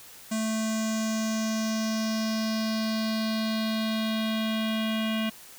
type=tone with low-pass filter sweep; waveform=square; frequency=220 Hz; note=A3; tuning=in tune; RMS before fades=-28 dBFS; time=0.31-5.3 s; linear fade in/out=10 ms; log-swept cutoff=7800 to 3000 Hz; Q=3.9; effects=white hiss -48 dBFS RMS until 5.58 s